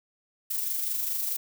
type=noise with amplitude modulation; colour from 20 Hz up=violet; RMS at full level=-28 dBFS; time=0.5-1.37 s; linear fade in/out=10 ms; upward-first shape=sine; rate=24.7 Hz; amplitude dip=40%; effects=none